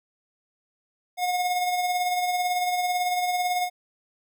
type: tone with tremolo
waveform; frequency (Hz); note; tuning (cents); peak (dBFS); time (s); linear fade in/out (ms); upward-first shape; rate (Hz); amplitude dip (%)
square; 721; F#5; -45; -22; 1.17-3.7; 50; sine; 18; 40
effects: none